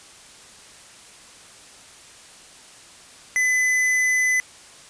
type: tone with tanh clipping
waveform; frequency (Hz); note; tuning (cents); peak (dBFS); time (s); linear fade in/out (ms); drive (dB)
sine; 2011; B6; +31; -19; 3.36-4.4; 0; 16
effects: white hiss -46 dBFS RMS until 4.89 s + resampled to 22050 Hz